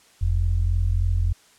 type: tone pair together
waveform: sine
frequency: 43.94 / 87.2 Hz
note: F1 / F2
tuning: +11 / -2 cents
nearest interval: octave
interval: 1187 cents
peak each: -21 dBFS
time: 0.21-1.33 s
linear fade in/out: 10 ms
effects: white hiss -55 dBFS RMS until 1.58 s + low-pass 9000 Hz 12 dB/octave